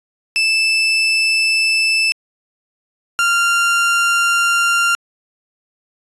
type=tone pair in turn; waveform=30% pulse; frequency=2637 / 1389.7 Hz; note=E7 / F6; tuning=0 / -9 cents; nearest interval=major seventh; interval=1109 cents; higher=first; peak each=-10 dBFS; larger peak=neither; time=0.36-2.12 / 3.19-4.95 s; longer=neither; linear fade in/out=0 ms; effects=resampled to 24000 Hz